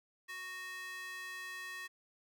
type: tone with high-pass filter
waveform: square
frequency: 370 Hz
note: F#4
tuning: in tune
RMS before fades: -45 dBFS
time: 0.28-1.88 s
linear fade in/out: 20 ms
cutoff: 1700 Hz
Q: 2.9
effects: none